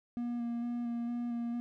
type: tone with vibrato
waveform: triangle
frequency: 237.6 Hz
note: A#3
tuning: 33 cents sharp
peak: -31 dBFS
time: 0.17-1.6 s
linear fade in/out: 0 ms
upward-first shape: square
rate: 2.2 Hz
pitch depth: 14 cents each way
effects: none